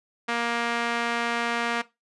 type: tone with band-pass filter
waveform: sawtooth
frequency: 235.1 Hz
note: A#3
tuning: 15 cents sharp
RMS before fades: -27 dBFS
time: 0.28-1.82 s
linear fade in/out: 10 ms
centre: 1700 Hz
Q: 0.86
effects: noise-tail reverb RT60 0.2 s tail -17 dB re dry + resampled to 24000 Hz